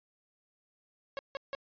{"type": "tone bursts", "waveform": "sawtooth", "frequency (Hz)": 549, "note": "C#5", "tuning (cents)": -17, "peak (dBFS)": -31, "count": 3, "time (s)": [1.17, 1.55], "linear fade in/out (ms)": 0, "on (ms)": 20, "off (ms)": 160, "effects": ["resampled to 11025 Hz"]}